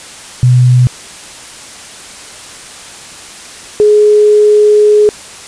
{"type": "tone pair in turn", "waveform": "sine", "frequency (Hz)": [124.9, 420.1], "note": ["B2", "G#4"], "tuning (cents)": [20, 20], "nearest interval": "octave + major sixth", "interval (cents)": 2100, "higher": "second", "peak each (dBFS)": -3, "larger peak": "neither", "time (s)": [[0.43, 0.87], [3.8, 5.09]], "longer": "second", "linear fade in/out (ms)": 0, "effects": ["white hiss -30 dBFS RMS until 5.47 s", "resampled to 22050 Hz"]}